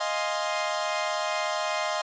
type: chord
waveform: sawtooth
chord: F minor seventh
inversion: third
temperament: equal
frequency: 622.3 / 698.5 / 830.6 / 1046.5 Hz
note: Eb5 / F5 / Ab5 / C6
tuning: 0 / 0 / 0 / 0 cents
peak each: -26 / -29 / -31 / -28 dBFS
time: 0-2.02 s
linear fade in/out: 10 ms
effects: resampled to 16000 Hz